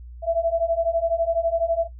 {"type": "beating tone pair", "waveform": "sine", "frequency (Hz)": [659.3, 671.3], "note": ["E5", "E5"], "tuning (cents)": [0, 31], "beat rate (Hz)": 12, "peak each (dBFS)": -22, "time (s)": [0.22, 1.88], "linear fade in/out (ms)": 50, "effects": ["noise-tail reverb RT60 0.1 s tail -17 dB re dry", "added 60 Hz sine -37 dBFS peak until 1.99 s"]}